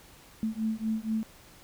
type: beating tone pair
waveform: sine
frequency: 218.2 / 222.4 Hz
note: A3 / A3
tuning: -14 / +19 cents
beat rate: 4.2 Hz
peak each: -31 dBFS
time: 0.43-1.23 s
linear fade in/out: 0 ms
effects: pink hiss -54 dBFS RMS until 1.63 s